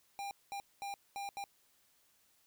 square tone bursts at uneven times, 800 Hz, G5, 35 cents sharp, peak -40 dBFS, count 5, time 0.19-0.31 / 0.52-0.6 / 0.82-0.94 / 1.16-1.29 / 1.37-1.44 s, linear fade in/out 0 ms, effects white hiss -71 dBFS RMS until 2.46 s

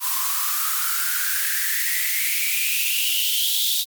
blue noise with high-pass filter sweep, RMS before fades -22 dBFS, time 0-3.85 s, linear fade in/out 50 ms, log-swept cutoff 1000 to 3700 Hz, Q 8.6, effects Opus 48 kbps

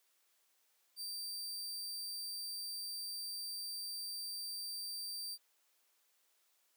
sawtooth tone, 4676 Hz, D8, 8 cents flat, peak -38 dBFS, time 0.96-5.38 s, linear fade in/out 50 ms, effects white hiss -75 dBFS RMS until 6.76 s + high-pass 400 Hz 12 dB/octave

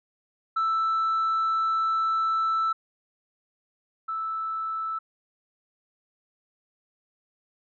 sine tone pair in turn, 1322 / 1315.6 Hz, E6 / E6, +5 / -4 cents, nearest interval unison, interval 9 cents, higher first, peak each -20 / -27 dBFS, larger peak first, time 0.56-2.73 / 4.08-4.99 s, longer first, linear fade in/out 10 ms, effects tanh soft clip ceiling -20 dBFS

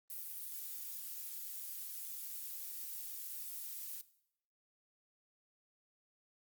violet noise, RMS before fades -45 dBFS, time 0.1-4.01 s, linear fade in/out 0 ms, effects noise-tail reverb RT60 0.7 s tail -17 dB re dry + Opus 32 kbps

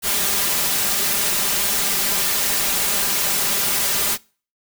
white noise with comb filter, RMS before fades -20 dBFS, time 0.02-4.18 s, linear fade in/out 50 ms, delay 5 ms, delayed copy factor +0.6, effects noise-tail reverb RT60 0.4 s tail -24 dB re dry

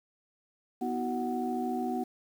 sine tone cluster, 246.2 / 319.8 / 373.9 / 742 Hz, B3 / D#4 / F#4 / F#5, -5 / +48 / +18 / +5 cents, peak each -32 / -38 / -36 / -34 dBFS, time 0.81-2.04 s, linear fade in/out 10 ms, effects tanh soft clip ceiling -19 dBFS + 9-bit

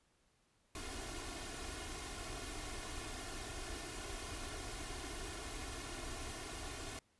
pink noise with comb filter, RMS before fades -45 dBFS, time 0.75-6.99 s, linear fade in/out 2 ms, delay 2.8 ms, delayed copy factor +0.7, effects pink hiss -75 dBFS RMS until 7.19 s + resampled to 24000 Hz

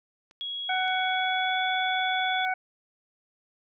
clicks, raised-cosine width 0.2 ms, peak -36 / -32 dBFS, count 2, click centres 0.311 / 0.88 s
sine tone with pitch glide, 3322 to 3431 Hz, G#7 to A7, 0 to -44 cents, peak -31 dBFS, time 0.41-2.45 s, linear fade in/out 0 ms, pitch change +56 cents, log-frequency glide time 0.7-1.59 s
harmonic tone, 746 Hz, F#5, 14 cents sharp, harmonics 1 / 2 / 3, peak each -27 / -30 / -32 dBFS, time 0.69-2.54 s, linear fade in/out 5 ms
effects none

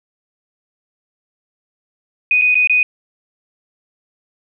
sine tone with dropouts, 2489 Hz, D#7, in tune, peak -10 dBFS, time 2.31-2.83 s, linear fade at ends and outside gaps 2 ms, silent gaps 2.414-2.419 / 2.545-2.553 / 2.673-2.696 s, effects none

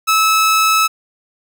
sawtooth tone, 1300 Hz, E6, 24 cents flat, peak -7 dBFS, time 0.07-0.88 s, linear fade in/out 20 ms, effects none

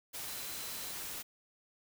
sine tone in noise, 4035 Hz, B7, 36 cents sharp, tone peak -51 dBFS, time 0.26-0.93 s, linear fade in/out 20 ms, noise white, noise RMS -42 dBFS, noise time 0.13-1.23 s, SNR -12 dB, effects none

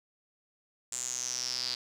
sawtooth tone with band-pass filter sweep, 125 Hz, B2, 21 cents sharp, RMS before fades -35 dBFS, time 0.92-1.75 s, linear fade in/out 5 ms, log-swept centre 7500 to 4600 Hz, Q 8.8, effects none

